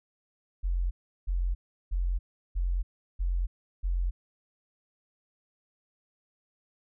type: tone bursts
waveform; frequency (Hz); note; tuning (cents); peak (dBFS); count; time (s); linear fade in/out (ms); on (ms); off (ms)
sine; 44.27; F1; +24; -25; 6; 0.63-4.11; 20; 280; 360
effects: none